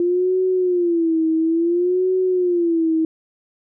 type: tone with vibrato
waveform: sine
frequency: 345.5 Hz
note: F4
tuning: 19 cents flat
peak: -15 dBFS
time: 0-3.05 s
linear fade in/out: 2 ms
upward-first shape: sine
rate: 0.58 Hz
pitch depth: 130 cents each way
effects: none